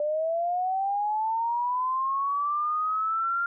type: linear sweep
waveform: sine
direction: up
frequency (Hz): 587.3 to 1396.9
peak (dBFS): -24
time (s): 0-3.46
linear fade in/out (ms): 2
effects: none